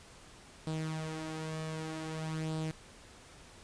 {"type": "tone with flanger", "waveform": "sawtooth", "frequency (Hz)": 158.1, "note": "D#3", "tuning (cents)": 28, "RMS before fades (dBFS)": -38, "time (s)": [0.67, 2.71], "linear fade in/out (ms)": 0, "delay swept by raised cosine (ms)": [0.23, 4.63], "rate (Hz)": 0.53, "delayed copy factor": 0.55, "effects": ["pink hiss -55 dBFS RMS until 3.63 s", "resampled to 22050 Hz"]}